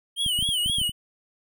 square tone with vibrato, 3107 Hz, G7, 16 cents flat, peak -23 dBFS, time 0.16-0.92 s, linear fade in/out 50 ms, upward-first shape sine, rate 3.9 Hz, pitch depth 130 cents each way
clicks, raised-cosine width 5 ms, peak -22 dBFS, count 9, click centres 0.263 / 0.39 / 0.426 / 0.49 / 0.661 / 0.698 / 0.785 / 0.815 / 0.894 s
effects none

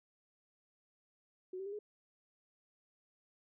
sine tone with pitch steps, 370 / 385.5 / 401.6 / 418.4 Hz, F#4 / G4 / G4 / G#4, 0 / -29 / +42 / +13 cents, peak -40 dBFS, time 1.53-1.79 s, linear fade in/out 5 ms, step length 65 ms, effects none

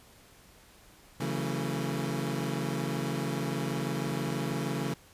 25% pulse chord, F# minor seventh, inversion second, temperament equal with one note detuned, 138.59 / 164.81 / 185 / 224 Hz, C#3 / E3 / F#3 / A3, 0 / 0 / 0 / +31 cents, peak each -30 / -32 / -35 / -33 dBFS, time 1.2-4.94 s, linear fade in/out 5 ms, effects pink hiss -57 dBFS RMS until 5.13 s + resampled to 32000 Hz

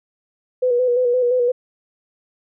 sine tone with vibrato, 494.1 Hz, B4, 1 cent sharp, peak -14 dBFS, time 0.62-1.52 s, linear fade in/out 10 ms, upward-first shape square, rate 5.8 Hz, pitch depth 37 cents each way, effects none

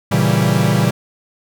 45% pulse chord, A# diminished seventh, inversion none, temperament equal, 116.54 / 138.59 / 164.81 / 196 Hz, A#2 / C#3 / E3 / G3, 0 / 0 / 0 / 0 cents, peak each -18 dBFS, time 0.11-0.91 s, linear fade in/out 10 ms, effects none

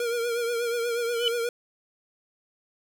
square tone with vibrato, 471.2 Hz, A#4, 19 cents sharp, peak -26 dBFS, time 0-1.49 s, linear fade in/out 2 ms, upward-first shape triangle, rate 8.3 Hz, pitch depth 56 cents each way
sine tone with exponential growth, 3000 Hz, F#7, 23 cents sharp, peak -18 dBFS, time 1.12-1.28 s, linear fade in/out 1 ms, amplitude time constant 34 ms
effects none

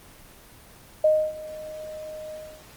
sine tone with ADSR envelope, 619 Hz, D#5, 9 cents flat, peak -14 dBFS, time 1.04-2.64 s, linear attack 5 ms, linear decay 280 ms, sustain -20 dB, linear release 310 ms, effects pink hiss -49 dBFS RMS until 2.76 s + Opus 24 kbps

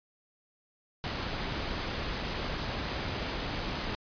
pink noise, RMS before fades -34 dBFS, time 1.04-3.95 s, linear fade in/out 0 ms, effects resampled to 11025 Hz

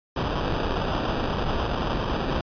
pink noise with sample-and-hold, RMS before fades -26 dBFS, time 0.16-2.41 s, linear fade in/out 5 ms, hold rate 2100 Hz, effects resampled to 11025 Hz

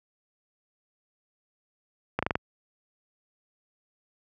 slowing click train, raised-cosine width 0.5 ms, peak -10 dBFS, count 5, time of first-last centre 2.19-2.355 s, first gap 36 ms, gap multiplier 1.09, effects high-pass 60 Hz 12 dB/octave

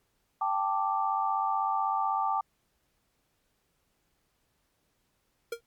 sine chord, G suspended second, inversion none, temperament equal, 784 / 880 / 1174.7 Hz, G5 / A5 / D6, 0 / 0 / 0 cents, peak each -30 dBFS, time 0.41-2.41 s, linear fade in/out 5 ms
square tone with exponential decay, 466.2 Hz, A#4, in tune, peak -29 dBFS, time 5.52-5.61 s, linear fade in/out 5 ms, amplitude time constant 18 ms
effects pink hiss -74 dBFS RMS until 5.66 s + MP3 96 kbps

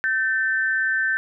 sine tone pair together, 1541 / 1778.3 Hz, G6 / A6, -30 / +18 cents, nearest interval major second, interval 248 cents, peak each -21 / -23 dBFS, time 0.04-1.17 s, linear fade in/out 0 ms, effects none

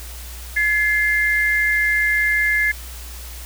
sine tone pair together, 1706.8 / 2093 Hz, G#6 / C7, +47 / 0 cents, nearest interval major third, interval 353 cents, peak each -18 dBFS, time 0.56-2.72 s, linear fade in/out 10 ms, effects added 60 Hz sine -33 dBFS peak until 3.45 s + white hiss -38 dBFS RMS until 3.45 s

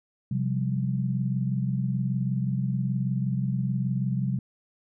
sine chord, C suspended fourth, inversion none, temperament equal with one note detuned, 130.81 / 177.15 / 196 Hz, C3 / F3 / G3, 0 / +25 / 0 cents, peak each -26 / -31 / -30 dBFS, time 0.31-4.39 s, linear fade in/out 5 ms, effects none

